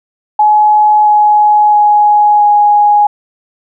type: tone with pitch steps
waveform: sine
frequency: 846 / 840.6 / 835.3 / 830 Hz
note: G#5 / G#5 / G#5 / G#5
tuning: +32 / +21 / +10 / -1 cents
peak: -4 dBFS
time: 0.39-3.07 s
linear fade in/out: 5 ms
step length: 670 ms
effects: none